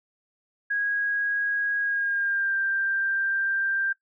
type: tone with pitch glide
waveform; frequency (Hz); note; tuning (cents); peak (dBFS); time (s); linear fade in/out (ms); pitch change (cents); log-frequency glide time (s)
sine; 1647 to 1581.7; G#6 to G6; -15 to +15; -23; 0.7-3.93; 10; -70; 1.79-2.56
effects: noise-tail reverb RT60 0.1 s tail -17 dB re dry